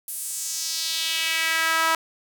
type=tone with high-pass filter sweep; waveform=sawtooth; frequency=324.8 Hz; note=E4; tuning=26 cents flat; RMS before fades=-25 dBFS; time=0.08-1.95 s; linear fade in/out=2 ms; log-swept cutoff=11000 to 1100 Hz; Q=2.1; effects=none